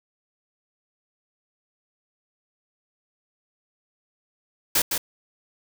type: noise with echo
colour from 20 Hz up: white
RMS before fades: -20 dBFS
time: 4.75-4.82 s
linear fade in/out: 5 ms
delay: 160 ms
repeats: 1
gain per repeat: -5 dB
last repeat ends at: 4.98 s
effects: none

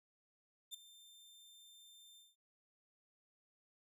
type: tone with ADSR envelope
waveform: sawtooth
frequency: 3585 Hz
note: A7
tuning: 32 cents sharp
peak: -39 dBFS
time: 0.71-2.36 s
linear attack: 31 ms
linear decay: 8 ms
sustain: -17 dB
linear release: 190 ms
effects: none

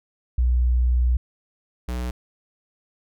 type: tone pair in turn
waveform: sine / square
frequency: 61.3 / 61.3 Hz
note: B1 / B1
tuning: -12 / -12 cents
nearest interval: unison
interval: 0 cents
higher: neither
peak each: -16 / -26 dBFS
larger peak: first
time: 0.38-1.17 / 1.88-2.11 s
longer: first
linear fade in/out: 5 ms
effects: none

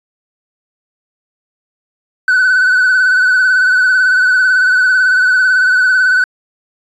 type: tone with vibrato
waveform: triangle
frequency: 1500 Hz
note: F#6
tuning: 23 cents sharp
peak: -5 dBFS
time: 2.28-6.24 s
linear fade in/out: 2 ms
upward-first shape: sine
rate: 18 Hz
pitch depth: 42 cents each way
effects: tanh soft clip ceiling -1 dBFS + resampled to 22050 Hz

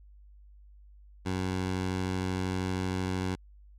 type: tone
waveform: 15% pulse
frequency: 92.9 Hz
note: F#2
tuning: 7 cents sharp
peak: -23 dBFS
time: 1.25-3.36 s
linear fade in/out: 20 ms
effects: added 50 Hz sine -51 dBFS peak until 3.78 s + low-pass 8000 Hz 12 dB/octave

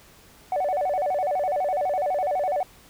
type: tone with vibrato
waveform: sine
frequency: 659.3 Hz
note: E5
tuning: in tune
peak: -20 dBFS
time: 0.52-2.63 s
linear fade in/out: 2 ms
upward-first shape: square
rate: 12 Hz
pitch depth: 210 cents each way
effects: tanh soft clip ceiling -19 dBFS + pink hiss -52 dBFS RMS until 2.89 s

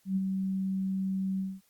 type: tone with ADSR envelope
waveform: sine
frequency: 191.1 Hz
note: G3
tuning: 44 cents flat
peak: -24 dBFS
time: 0.05-1.61 s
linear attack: 110 ms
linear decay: 36 ms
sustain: -4 dB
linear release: 220 ms
effects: white hiss -68 dBFS RMS until 1.69 s + Opus 48 kbps

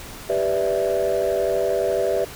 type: chord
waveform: sine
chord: E minor seventh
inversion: first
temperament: equal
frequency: 392 / 493.9 / 587.3 / 659.3 Hz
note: G4 / B4 / D5 / E5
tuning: 0 / 0 / 0 / 0 cents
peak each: -23 dBFS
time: 0.29-2.25 s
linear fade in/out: 10 ms
effects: tanh soft clip ceiling -13 dBFS + pink hiss -38 dBFS RMS until 2.35 s

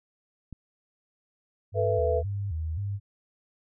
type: click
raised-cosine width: 5 ms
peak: -28 dBFS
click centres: 0.527 s
type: tone with vibrato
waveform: sine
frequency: 89.4 Hz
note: F2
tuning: 41 cents sharp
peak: -28 dBFS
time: 1.72-3 s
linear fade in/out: 50 ms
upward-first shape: square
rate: 1.9 Hz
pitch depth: 200 cents each way
type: chord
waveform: sine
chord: A suspended second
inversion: none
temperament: equal with one note detuned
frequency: 440 / 493.9 / 667.7 Hz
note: A4 / B4 / E5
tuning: 0 / 0 / +22 cents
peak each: -29 / -26 / -28 dBFS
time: 1.74-2.23 s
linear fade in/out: 50 ms
effects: none

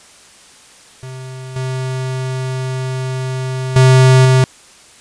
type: tone with level steps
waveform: square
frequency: 130 Hz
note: C3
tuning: 11 cents flat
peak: -28 / -19 / -6 / -8 dBFS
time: 1.03-4.44 s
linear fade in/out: 0 ms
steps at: 1.56 / 3.76 / 4.25 s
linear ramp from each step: 2 ms
effects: white hiss -43 dBFS RMS until 5 s + resampled to 22050 Hz

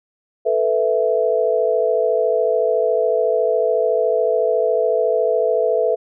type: chord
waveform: sine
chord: A suspended second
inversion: none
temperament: equal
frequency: 440 / 493.9 / 659.3 Hz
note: A4 / B4 / E5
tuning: 0 / 0 / 0 cents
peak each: -19 dBFS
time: 0.45-5.96 s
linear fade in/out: 20 ms
effects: none

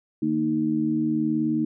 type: tone cluster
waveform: sine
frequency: 153.5 / 231 / 310.4 Hz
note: D#3 / A#3 / D#4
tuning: -23 / -16 / -4 cents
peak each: -32 / -25 / -23 dBFS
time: 0.22-1.65 s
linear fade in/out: 5 ms
effects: none

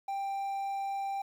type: tone with quantisation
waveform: triangle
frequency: 788 Hz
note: G5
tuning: 9 cents sharp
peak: -30 dBFS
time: 0.08-1.22 s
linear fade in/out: 5 ms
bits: 10
effects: none

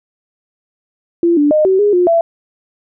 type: tone with pitch steps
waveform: sine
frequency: 341.1 / 292.3 / 613 / 379.6 / 412.7 / 356.8 / 670 Hz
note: F4 / D4 / D#5 / F#4 / G#4 / F4 / E5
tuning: -41 / -8 / -26 / +44 / -11 / +37 / +28 cents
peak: -8 dBFS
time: 1.23-2.21 s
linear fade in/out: 2 ms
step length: 140 ms
effects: none

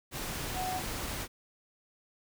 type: tone in noise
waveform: sine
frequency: 740 Hz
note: F#5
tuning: in tune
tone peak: -33 dBFS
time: 0.54-0.82 s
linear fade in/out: 50 ms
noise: pink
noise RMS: -37 dBFS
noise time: 0.11-1.28 s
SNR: +1 dB
effects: none

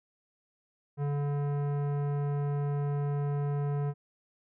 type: tone with tanh clipping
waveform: sine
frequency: 143.7 Hz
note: D3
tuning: 37 cents flat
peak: -30 dBFS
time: 0.97-3.94 s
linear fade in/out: 50 ms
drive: 16 dB
effects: none

